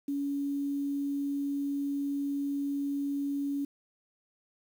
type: tone with quantisation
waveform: sine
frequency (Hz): 281.9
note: C#4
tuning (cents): +29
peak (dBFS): -29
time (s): 0.08-3.65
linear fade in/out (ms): 5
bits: 9
effects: none

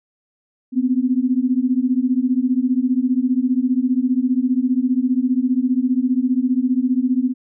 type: beating tone pair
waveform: sine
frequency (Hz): 246.9 / 261.9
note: B3 / C4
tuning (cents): 0 / +2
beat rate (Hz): 15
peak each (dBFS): -18 / -18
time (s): 0.72-7.34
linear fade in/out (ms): 50
effects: none

